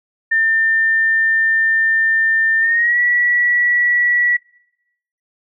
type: tone with pitch glide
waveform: sine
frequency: 1800 to 1940.4 Hz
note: A6 to B6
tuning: +39 to -31 cents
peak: -12 dBFS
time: 0.31-4.37 s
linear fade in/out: 10 ms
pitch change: +130 cents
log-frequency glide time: 2.6-2.99 s
effects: noise-tail reverb RT60 0.9 s tail -23 dB re dry